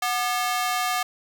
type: ring-modulated tone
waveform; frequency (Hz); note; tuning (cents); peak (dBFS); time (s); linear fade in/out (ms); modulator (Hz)
sawtooth; 972; B5; -28; -16; 0.02-1.03; 5; 236
effects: none